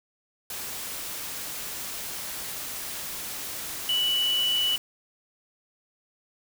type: tone in noise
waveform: sine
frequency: 2960 Hz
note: F#7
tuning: in tune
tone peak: -22 dBFS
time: 3.89-4.76 s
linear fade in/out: 2 ms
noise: white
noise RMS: -35 dBFS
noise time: 0.5-4.78 s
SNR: +10 dB
effects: none